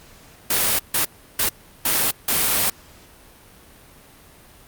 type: noise bursts at uneven times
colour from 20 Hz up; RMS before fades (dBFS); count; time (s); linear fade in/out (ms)
white; -19; 5; 0.5-0.79 / 0.94-1.05 / 1.39-1.49 / 1.85-2.11 / 2.28-2.7; 5
effects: pink hiss -48 dBFS RMS until 4.67 s + Opus 48 kbps